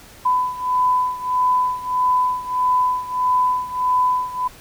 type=beating tone pair; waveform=sine; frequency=1002 / 1003.6 Hz; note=B5 / B5; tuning=+25 / +28 cents; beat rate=1.6 Hz; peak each=-18 / -21 dBFS; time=0.25-4.48 s; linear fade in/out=10 ms; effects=pink hiss -44 dBFS RMS until 4.6 s